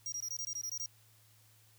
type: tone bursts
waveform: square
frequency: 5700 Hz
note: F8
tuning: 34 cents sharp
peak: -37 dBFS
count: 10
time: 0.06-0.86 s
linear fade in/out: 2 ms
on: 62 ms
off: 20 ms
effects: added 109 Hz sine -65 dBFS peak until 1.78 s + white hiss -66 dBFS RMS until 1.78 s